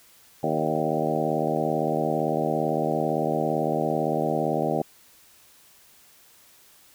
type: harmonic tone with a mistuned harmonic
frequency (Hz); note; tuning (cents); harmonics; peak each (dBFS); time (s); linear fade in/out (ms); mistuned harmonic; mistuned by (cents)
77.78; D#2; 0; 2 / 3 / 4 / 5 / 6 / 7 / 8 / 9 / 10; -31 / -31 / -31 / -31 / -31 / -31 / -31 / -31 / -31; 0.43-4.82; 5; 7; +39
effects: white hiss -55 dBFS RMS until 6.94 s